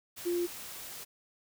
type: tone in noise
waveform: sine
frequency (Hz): 349.2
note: F4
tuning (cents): 0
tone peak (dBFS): -28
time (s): 0.25-0.47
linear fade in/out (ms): 20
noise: white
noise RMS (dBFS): -44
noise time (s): 0.16-1.05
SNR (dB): +13
effects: none